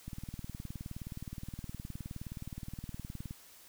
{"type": "click train", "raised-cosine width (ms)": 5, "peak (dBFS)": -29, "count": 63, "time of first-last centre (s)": [0.08, 3.309], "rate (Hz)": 19.2, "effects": ["white hiss -57 dBFS RMS until 3.68 s"]}